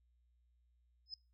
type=tone with exponential growth; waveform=sine; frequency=5100 Hz; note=D#8; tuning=42 cents sharp; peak=-38 dBFS; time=1.06-1.14 s; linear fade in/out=2 ms; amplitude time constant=16 ms; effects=noise-tail reverb RT60 0.3 s tail -24 dB re dry + added 60 Hz sine -70 dBFS peak until 1.33 s